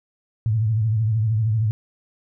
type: tone with vibrato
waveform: sine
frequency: 110 Hz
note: A2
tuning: in tune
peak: -17 dBFS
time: 0.46-1.71 s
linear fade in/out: 0 ms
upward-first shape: triangle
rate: 13 Hz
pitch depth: 110 cents each way
effects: none